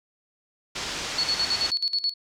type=low-pass noise; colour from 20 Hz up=white; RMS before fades=-32 dBFS; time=0.75-1.71 s; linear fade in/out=10 ms; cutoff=6000 Hz; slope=24 dB/octave
type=tone with tremolo; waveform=sine; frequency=4403 Hz; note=C#8; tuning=13 cents flat; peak=-21 dBFS; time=1.18-2.14 s; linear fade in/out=5 ms; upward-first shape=square; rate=9.3 Hz; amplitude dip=80%
effects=none